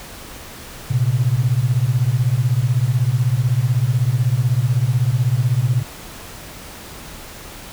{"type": "beating tone pair", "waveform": "sine", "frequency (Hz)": [115.6, 131.6], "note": ["A#2", "C3"], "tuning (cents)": [-14, 10], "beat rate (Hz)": 16, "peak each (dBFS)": -17, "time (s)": [0.9, 5.83], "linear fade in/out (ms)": 10, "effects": ["pink hiss -36 dBFS RMS until 7.72 s"]}